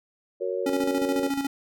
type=chord; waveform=sine; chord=F# major; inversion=none; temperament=just; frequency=370 / 462.5 / 555 Hz; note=F#4 / A#4 / C#5; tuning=0 / -14 / +2 cents; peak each=-30 dBFS; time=0.4-1.29 s; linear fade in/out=20 ms
type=tone with tremolo; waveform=square; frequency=277.2 Hz; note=C#4; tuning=in tune; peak=-24 dBFS; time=0.66-1.47 s; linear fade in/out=5 ms; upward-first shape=square; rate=14 Hz; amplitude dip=55%
effects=none